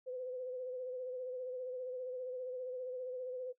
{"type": "tone with vibrato", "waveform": "sine", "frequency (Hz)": 506, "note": "B4", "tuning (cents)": 42, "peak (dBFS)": -39, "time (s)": [0.06, 3.53], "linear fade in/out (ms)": 20, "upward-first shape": "sine", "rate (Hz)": 15, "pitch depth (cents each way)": 39, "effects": ["noise-tail reverb RT60 0.1 s tail -18 dB re dry"]}